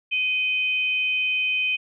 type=tone pair together; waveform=sine; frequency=2501 / 3076 Hz; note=D#7 / G7; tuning=+8 / -33 cents; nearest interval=major third; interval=359 cents; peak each=-21 / -29 dBFS; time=0.11-1.77 s; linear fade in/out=20 ms; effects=none